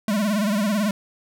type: tone with vibrato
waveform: square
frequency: 207.7 Hz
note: G#3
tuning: in tune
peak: -20 dBFS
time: 0.08-0.91 s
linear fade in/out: 2 ms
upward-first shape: sine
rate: 18 Hz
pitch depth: 110 cents each way
effects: none